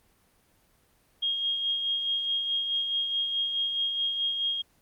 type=tone with tremolo; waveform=sine; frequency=3252 Hz; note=G#7; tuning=37 cents flat; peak=-24 dBFS; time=1.22-4.62 s; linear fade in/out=10 ms; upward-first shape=sine; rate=4.7 Hz; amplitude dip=40%; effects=pink hiss -65 dBFS RMS until 4.81 s + Opus 24 kbps